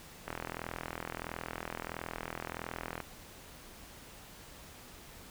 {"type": "click train", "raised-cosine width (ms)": 0.5, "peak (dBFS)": -22, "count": 114, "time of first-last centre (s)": [0.28, 3.003], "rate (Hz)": 41.5, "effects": ["pink hiss -52 dBFS RMS until 5.3 s"]}